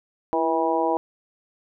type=harmonic tone with a mistuned harmonic; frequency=161.8 Hz; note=E3; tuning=32 cents flat; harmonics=2 / 3 / 4 / 5 / 6; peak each=-26 / -26 / -26 / -26 / -26 dBFS; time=0.33-0.97 s; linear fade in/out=0 ms; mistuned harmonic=2; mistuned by=+52 cents; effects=none